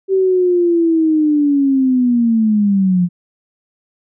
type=linear sweep; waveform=sine; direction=down; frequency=387.2 to 173.1 Hz; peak=-10 dBFS; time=0.08-3.09 s; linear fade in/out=50 ms; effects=none